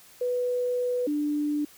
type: tone pair in turn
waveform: sine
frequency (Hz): 493.9 / 295.5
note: B4 / D4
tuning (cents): 0 / +11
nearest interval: major sixth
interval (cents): 889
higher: first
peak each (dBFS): -24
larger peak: neither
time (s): 0.21-1.07 / 1.07-1.65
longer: first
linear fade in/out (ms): 5
effects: white hiss -53 dBFS RMS until 1.77 s